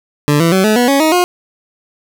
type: tone with pitch steps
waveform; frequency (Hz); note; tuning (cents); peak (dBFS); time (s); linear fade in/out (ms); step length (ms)
20% pulse; 146.83 / 166.73 / 189.32 / 215 / 244.1 / 277.2 / 314.7 / 357.4; D3 / E3 / F#3 / A3 / B3 / C#4 / D#4 / F4; 0 / +20 / +40 / -40 / -20 / 0 / +20 / +40; -4; 0.28-1.24; 0; 120
effects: none